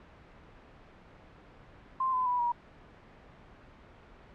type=tone with pitch steps; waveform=sine; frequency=1046.5 / 1015.5 / 985.5 / 956.3 Hz; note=C6 / B5 / B5 / A#5; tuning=0 / +48 / -4 / +44 cents; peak=-26 dBFS; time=2-2.52 s; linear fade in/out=5 ms; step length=130 ms; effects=pink hiss -54 dBFS RMS until 4.34 s + low-pass 2000 Hz 12 dB/octave